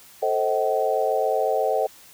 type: chord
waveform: sine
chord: A diminished seventh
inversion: none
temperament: just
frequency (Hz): 440 / 528 / 633.6 / 760.3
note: A4 / C5 / Eb5 / Gb5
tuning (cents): 0 / +16 / +31 / +47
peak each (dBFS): -25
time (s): 0.22-1.87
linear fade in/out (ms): 10
effects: white hiss -49 dBFS RMS until 2.13 s